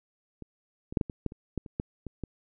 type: clicks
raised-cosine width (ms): 3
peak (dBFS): -28 / -25 / -10 / -14 / -23 / -16 / -30 / -17 / -30 / -16 / -24 / -21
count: 12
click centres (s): 0.423 / 0.925 / 0.972 / 1.012 / 1.098 / 1.263 / 1.321 / 1.577 / 1.662 / 1.799 / 2.067 / 2.237
effects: none